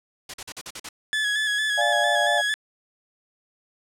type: noise bursts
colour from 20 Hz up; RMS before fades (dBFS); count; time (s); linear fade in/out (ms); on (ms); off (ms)
white; -33; 7; 0.29-0.89; 5; 48; 44
type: tone with vibrato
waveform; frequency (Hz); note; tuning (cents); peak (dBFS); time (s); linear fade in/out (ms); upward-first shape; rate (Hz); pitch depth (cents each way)
30% pulse; 1700; G#6; +40; -19; 1.13-2.54; 0; square; 4.4; 31
type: chord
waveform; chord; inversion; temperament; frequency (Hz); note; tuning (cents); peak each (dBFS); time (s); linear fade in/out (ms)
sine; D diminished; none; equal; 587.3 / 698.5 / 830.6; D5 / F5 / Ab5; 0 / 0 / 0; -25 / -24 / -27; 1.77-2.42; 20
effects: low-pass 8000 Hz 12 dB/octave